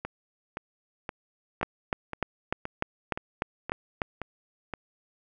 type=two click trains; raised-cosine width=0.5 ms; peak=-18 / -11 dBFS; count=10 / 9; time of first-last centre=0.05-4.737 / 1.63-4.018 s; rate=1.92 / 3.35 Hz; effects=none